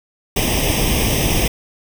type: noise with comb filter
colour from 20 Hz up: pink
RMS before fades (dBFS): -17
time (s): 0.36-1.48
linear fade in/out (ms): 5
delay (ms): 0.35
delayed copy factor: +0.85
effects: none